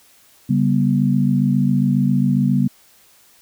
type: tone cluster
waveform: sine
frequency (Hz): 140.1 / 194.9 / 242.2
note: C#3 / G3 / B3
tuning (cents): +19 / -10 / -34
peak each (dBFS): -18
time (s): 0.49-2.68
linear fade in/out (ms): 10
effects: white hiss -52 dBFS RMS until 3.41 s